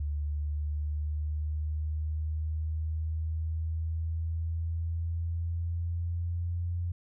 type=exponential sweep; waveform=sine; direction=up; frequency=73.42 to 87.2 Hz; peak=-29 dBFS; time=0-6.92 s; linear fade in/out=5 ms; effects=none